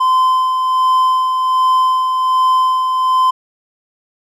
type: tone with tremolo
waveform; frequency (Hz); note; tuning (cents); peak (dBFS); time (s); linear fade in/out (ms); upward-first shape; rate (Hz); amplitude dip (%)
triangle; 1030; C6; -28; -7; 0-3.31; 10; sine; 1.3; 40
effects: none